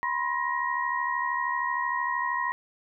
sine tone cluster, 981 / 1054 / 1885 Hz, B5 / C6 / A#6, -12 / +12 / +19 cents, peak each -30 dBFS, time 0.03-2.52 s, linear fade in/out 0 ms, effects none

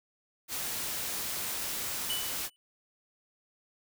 white noise, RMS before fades -35 dBFS, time 0.48-2.5 s, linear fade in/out 50 ms
square tone with exponential decay, 2976 Hz, F#7, 9 cents sharp, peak -30 dBFS, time 2.1-2.56 s, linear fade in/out 0 ms, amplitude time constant 100 ms
effects none

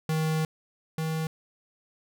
square tone pair in turn, 157.8 / 159.27 Hz, D#3 / D#3, +25 / +41 cents, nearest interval unison, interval 16 cents, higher second, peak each -25 / -28 dBFS, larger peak first, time 0.09-0.45 / 0.98-1.27 s, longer first, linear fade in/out 2 ms, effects none

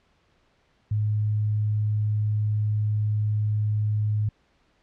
sine tone, 106 Hz, G#2, 36 cents sharp, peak -21 dBFS, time 0.91-4.29 s, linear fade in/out 5 ms, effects pink hiss -65 dBFS RMS until 4.82 s + low-pass 4000 Hz 12 dB/octave

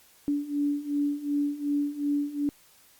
sine beating tone pair, 287.1 / 289.8 Hz, D4 / D4, -39 / -23 cents, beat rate 2.7 Hz, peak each -30 / -27 dBFS, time 0.28-2.49 s, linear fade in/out 0 ms, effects white hiss -58 dBFS RMS until 2.99 s + Opus 48 kbps

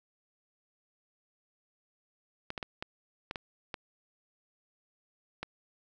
clicks, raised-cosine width 0.3 ms, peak -20 dBFS, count 8, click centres 2.504 / 2.578 / 2.628 / 2.825 / 3.311 / 3.358 / 3.742 / 5.43 s, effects none

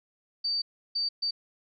sine tone bursts at uneven times, 4614 Hz, D8, 31 cents flat, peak -26 dBFS, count 3, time 0.44-0.62 / 0.95-1.09 / 1.22-1.31 s, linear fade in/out 10 ms, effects none

